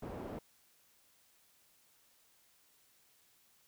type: low-pass noise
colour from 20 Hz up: white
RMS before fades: -44 dBFS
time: 0.02-0.39 s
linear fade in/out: 5 ms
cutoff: 520 Hz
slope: 12 dB/octave
effects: white hiss -69 dBFS RMS until 3.67 s